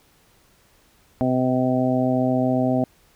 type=harmonic tone; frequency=127.9 Hz; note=C3; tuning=39 cents flat; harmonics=1 / 2 / 3 / 4 / 5 / 6; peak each=-26 / -20 / -32 / -29 / -24 / -29 dBFS; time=1.21-2.84 s; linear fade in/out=0 ms; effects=pink hiss -58 dBFS RMS until 3.15 s